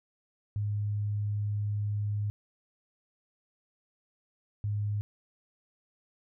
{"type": "tone pair in turn", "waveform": "sine", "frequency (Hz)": [103.7, 103.7], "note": ["G#2", "G#2"], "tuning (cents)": [-2, -2], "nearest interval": "unison", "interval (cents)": 0, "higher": "neither", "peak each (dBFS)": -28, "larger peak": "neither", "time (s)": [[0.56, 2.3], [4.64, 5.01]], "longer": "first", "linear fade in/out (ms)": 0, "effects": []}